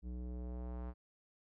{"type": "tone with low-pass filter sweep", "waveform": "square", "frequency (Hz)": 61.2, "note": "B1", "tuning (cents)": -15, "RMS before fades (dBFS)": -43, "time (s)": [0.02, 0.94], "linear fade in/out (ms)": 50, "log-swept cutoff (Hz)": [270, 1200], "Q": 1.1, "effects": []}